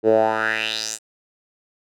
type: tone with band-pass filter sweep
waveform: 10% pulse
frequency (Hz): 110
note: A2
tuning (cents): 0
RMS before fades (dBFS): -20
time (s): 0.03-0.99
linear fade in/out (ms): 50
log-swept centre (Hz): 390 to 8400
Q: 4
effects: none